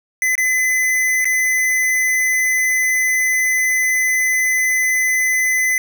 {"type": "tone with dropouts", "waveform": "square", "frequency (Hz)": 2023, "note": "B6", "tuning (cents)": 41, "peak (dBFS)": -15, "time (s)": [0.22, 5.78], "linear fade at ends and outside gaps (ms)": 1, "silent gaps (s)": [[0.354, 0.379], [1.245, 1.254]], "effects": []}